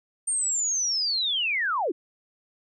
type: linear sweep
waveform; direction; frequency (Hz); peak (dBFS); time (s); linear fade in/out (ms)
sine; down; 8840 to 280; -23; 0.27-1.92; 10
effects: none